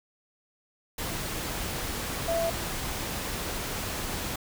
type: tone in noise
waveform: sine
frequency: 667 Hz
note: E5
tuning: 20 cents sharp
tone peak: -25 dBFS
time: 2.28-2.5 s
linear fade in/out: 5 ms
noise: pink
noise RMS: -33 dBFS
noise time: 0.98-4.36 s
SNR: +5 dB
effects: none